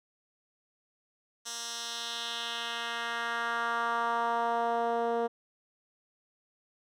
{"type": "tone with band-pass filter sweep", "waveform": "10% pulse", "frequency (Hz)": 233.6, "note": "A#3", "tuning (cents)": 4, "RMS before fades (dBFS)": -32, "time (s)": [1.45, 5.28], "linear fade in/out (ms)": 20, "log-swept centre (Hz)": [6300, 480], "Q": 1.7, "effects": []}